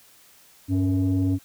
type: tone pair together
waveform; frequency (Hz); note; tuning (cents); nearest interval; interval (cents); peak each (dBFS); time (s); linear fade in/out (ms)
sine; 98.46 / 277.2; G2 / C#4; +8 / 0; octave + tritone; 1792; -20; 0.68-1.39; 50
effects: tanh soft clip ceiling -16 dBFS + white hiss -54 dBFS RMS until 1.44 s